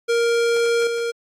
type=tone with level steps; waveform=square; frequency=467.6 Hz; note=A#4; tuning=5 cents sharp; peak=-17 / -22 dBFS; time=0.08-1.12 s; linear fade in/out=20 ms; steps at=0.87 s; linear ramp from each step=2 ms; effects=low-pass 8000 Hz 12 dB/octave + AAC 64 kbps